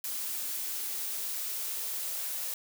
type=noise with high-pass filter sweep; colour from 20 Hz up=blue; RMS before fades=-35 dBFS; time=0.04-2.54 s; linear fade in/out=2 ms; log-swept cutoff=240 to 560 Hz; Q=2.3; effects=none